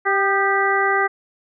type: harmonic tone with a mistuned harmonic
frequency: 392 Hz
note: G4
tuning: in tune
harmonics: 1 / 2 / 3 / 4 / 5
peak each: -22 / -22 / -22 / -22 / -22 dBFS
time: 0.05-1.08 s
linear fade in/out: 20 ms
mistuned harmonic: 3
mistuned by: +47 cents
effects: none